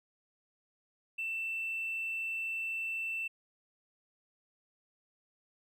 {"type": "tone with hard clipping", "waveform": "sine", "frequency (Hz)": 2672, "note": "E7", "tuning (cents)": 23, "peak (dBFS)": -34, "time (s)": [1.18, 3.28], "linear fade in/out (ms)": 10, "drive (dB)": 1, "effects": []}